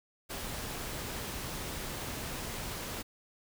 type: noise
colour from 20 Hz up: pink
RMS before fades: -39 dBFS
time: 0.29-3.03 s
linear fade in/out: 20 ms
effects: none